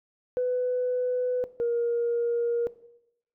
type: tone pair in turn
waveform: sine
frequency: 499.1 / 472 Hz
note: B4 / A#4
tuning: +18 / +22 cents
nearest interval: minor second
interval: 96 cents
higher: first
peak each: -22 dBFS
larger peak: neither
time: 0.37-1.44 / 1.6-2.67 s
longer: neither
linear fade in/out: 0 ms
effects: noise-tail reverb RT60 0.8 s tail -17 dB re dry + tanh soft clip ceiling -19 dBFS